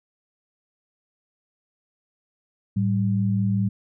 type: tone pair together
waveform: sine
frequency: 109 / 194.22 Hz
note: A2 / G3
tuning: -16 / -16 cents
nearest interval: minor seventh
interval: 1000 cents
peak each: -22 dBFS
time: 2.76-3.69 s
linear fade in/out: 10 ms
effects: none